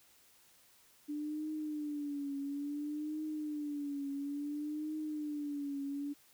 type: tone with vibrato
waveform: sine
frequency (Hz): 293.7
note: D4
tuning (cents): 0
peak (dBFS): -36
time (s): 1.08-6.14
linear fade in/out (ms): 20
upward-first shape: triangle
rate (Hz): 0.58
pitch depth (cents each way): 96
effects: white hiss -65 dBFS RMS until 6.33 s